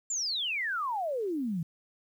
sine exponential sweep, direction down, 7459 to 155.4 Hz, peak -29 dBFS, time 0.1-1.63 s, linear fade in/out 5 ms, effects 10-bit

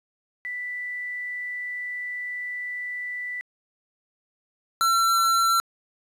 sine / square tone pair in turn, 1977 / 1351.2 Hz, B6 / E6, +1 / +42 cents, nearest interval perfect fifth, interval 659 cents, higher first, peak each -29 / -19 dBFS, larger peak second, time 0.45-3.41 / 4.81-5.6 s, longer first, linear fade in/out 0 ms, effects resampled to 32000 Hz + 10-bit

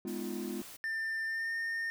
triangle chord, F half-diminished seventh, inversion first, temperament just, 209.5 / 251.4 / 314.3 / 349.2 Hz, Ab3 / Cb4 / Eb4 / F4, +15 / +31 / +18 / 0 cents, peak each -38 / -39 / -43 / -38 dBFS, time 0.05-0.62 s, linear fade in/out 2 ms
white noise, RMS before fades -49 dBFS, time 0.07-0.77 s, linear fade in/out 10 ms
triangle tone with pitch glide, 1792 to 1825.4 Hz, A6 to A#6, +31 to -37 cents, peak -31 dBFS, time 0.84-1.9 s, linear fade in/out 0 ms, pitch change +32 cents, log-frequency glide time 1.26-1.54 s
effects none

